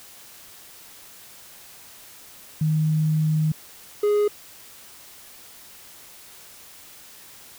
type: tone pair in turn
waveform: sine / triangle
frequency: 155.56 / 415.3 Hz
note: D#3 / G#4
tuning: 0 / 0 cents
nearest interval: octave + perfect fourth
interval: 1700 cents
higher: second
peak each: -18 / -15 dBFS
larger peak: second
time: 2.61-3.52 / 4.03-4.28 s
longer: first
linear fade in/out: 5 ms
effects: white hiss -46 dBFS RMS until 7.58 s